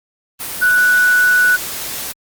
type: tone in noise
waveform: sine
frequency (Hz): 1480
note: F#6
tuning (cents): 0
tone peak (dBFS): -9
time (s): 0.61-1.57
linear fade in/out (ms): 20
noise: white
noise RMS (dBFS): -25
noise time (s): 0.39-2.13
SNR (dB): +13
effects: Opus 32 kbps